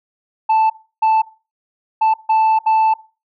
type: tone bursts at uneven times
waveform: sine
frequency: 880 Hz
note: A5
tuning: in tune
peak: -8 dBFS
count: 5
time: 0.49-0.7 / 1.02-1.22 / 2.01-2.14 / 2.29-2.59 / 2.66-2.94 s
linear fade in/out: 10 ms
effects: noise-tail reverb RT60 0.3 s tail -19 dB re dry + tanh soft clip ceiling -10 dBFS